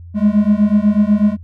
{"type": "beating tone pair", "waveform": "triangle", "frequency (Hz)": [204.4, 212.5], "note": ["G#3", "G#3"], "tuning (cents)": [-27, 40], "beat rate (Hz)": 8.1, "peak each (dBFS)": -11, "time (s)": [0.14, 1.37], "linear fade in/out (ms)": 50, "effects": ["noise-tail reverb RT60 0.1 s tail -25 dB re dry", "added 86 Hz sine -32 dBFS peak until 1.43 s"]}